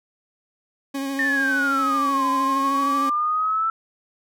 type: tone with vibrato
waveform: 40% pulse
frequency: 273.9 Hz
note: C#4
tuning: 21 cents flat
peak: -24 dBFS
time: 0.94-3.1 s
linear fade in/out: 10 ms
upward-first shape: triangle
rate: 13 Hz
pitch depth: 27 cents each way
type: exponential two-way sweep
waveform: sine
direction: down then up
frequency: 1829 to 1020 to 1331 Hz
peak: -19 dBFS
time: 1.19-3.7 s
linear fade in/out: 2 ms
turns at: 2.28 s
effects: none